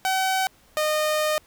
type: tone pair in turn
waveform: sawtooth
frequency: 760 / 612.9 Hz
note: F#5 / D#5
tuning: +46 / -26 cents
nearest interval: major third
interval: 372 cents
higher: first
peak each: -17 dBFS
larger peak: neither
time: 0.05-0.47 / 0.77-1.38 s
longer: second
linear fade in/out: 0 ms
effects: pink hiss -57 dBFS RMS until 1.46 s